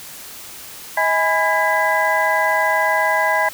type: tone cluster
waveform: sine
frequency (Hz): 637 / 830 / 995 / 1636 / 1996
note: D#5 / G#5 / B5 / G#6 / B6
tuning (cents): +41 / -1 / +13 / -26 / +18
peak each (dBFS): -21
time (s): 0.97-3.49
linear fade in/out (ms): 5
effects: white hiss -36 dBFS RMS until 3.53 s